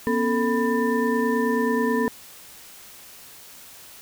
sine tone cluster, 240 / 269.3 / 444 / 990 / 1788 Hz, B3 / C#4 / A4 / B5 / A6, -49 / -50 / +16 / +4 / +27 cents, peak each -23 / -29 / -24 / -28 / -30 dBFS, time 0.07-2.08 s, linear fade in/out 0 ms, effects white hiss -45 dBFS RMS until 4.01 s

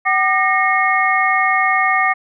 sine tone cluster, 759 / 1203 / 1850 / 2170 Hz, F#5 / D6 / A#6 / C#7, +44 / +41 / -14 / -37 cents, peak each -18 dBFS, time 0.05-2.14 s, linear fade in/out 20 ms, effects none

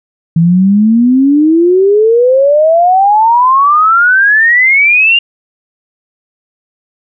sine exponential sweep, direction up, 161.9 to 2833 Hz, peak -4 dBFS, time 0.36-5.19 s, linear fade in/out 5 ms, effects none

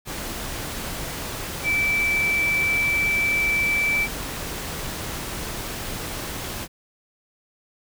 sine tone in noise, 2323 Hz, D7, 20 cents flat, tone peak -19 dBFS, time 1.63-4.08 s, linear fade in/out 50 ms, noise pink, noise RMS -31 dBFS, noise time 0.05-6.68 s, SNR +9 dB, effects none

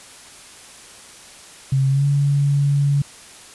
sine tone with pitch glide, 134.7 to 141.97 Hz, C#3 to C#3, -49 to +42 cents, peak -14 dBFS, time 1.72-3.02 s, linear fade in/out 5 ms, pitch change +91 cents, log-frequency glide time 1.89-2.05 s, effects white hiss -42 dBFS RMS until 3.54 s + resampled to 24000 Hz

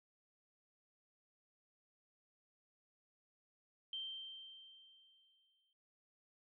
sine tone with exponential decay, 3136 Hz, G7, in tune, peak -40 dBFS, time 3.93-5.73 s, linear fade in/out 2 ms, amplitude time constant 390 ms, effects noise-tail reverb RT60 0.2 s tail -26 dB re dry

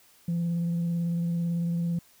sine tone with vibrato, 170.3 Hz, F3, 43 cents flat, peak -23 dBFS, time 0.28-1.99 s, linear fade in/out 5 ms, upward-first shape triangle, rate 18 Hz, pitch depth 20 cents each way, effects tanh soft clip ceiling -23 dBFS + white hiss -59 dBFS RMS until 2.2 s

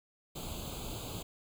pink noise with comb filter, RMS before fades -41 dBFS, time 0.35-1.23 s, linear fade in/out 10 ms, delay 0.27 ms, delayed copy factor +0.95, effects none

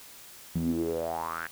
sawtooth tone with band-pass filter sweep, 82.41 Hz, E2, in tune, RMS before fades -31 dBFS, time 0.55-1.47 s, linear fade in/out 5 ms, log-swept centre 180 to 1700 Hz, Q 7.4, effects white hiss -49 dBFS RMS until 1.51 s

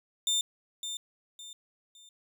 30% pulse tone with echo, 3600 Hz, A7, 39 cents sharp, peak -23 dBFS, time 0.27-0.41 s, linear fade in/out 2 ms, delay 560 ms, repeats 3, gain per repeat -9 dB, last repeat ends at 2.09 s, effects none

